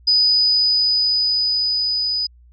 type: tone with level ramp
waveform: sine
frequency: 4978 Hz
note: D#8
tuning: in tune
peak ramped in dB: -11 to -18 dBFS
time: 0.07-2.27 s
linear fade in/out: 10 ms
effects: added 60 Hz sine -45 dBFS peak until 2.52 s + MP3 64 kbps